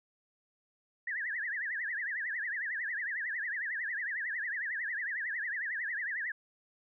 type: tone with vibrato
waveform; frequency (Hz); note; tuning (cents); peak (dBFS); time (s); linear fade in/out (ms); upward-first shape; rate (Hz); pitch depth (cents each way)
sine; 1802; A6; +41; -33; 1.07-6.32; 5; triangle; 11; 230
effects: none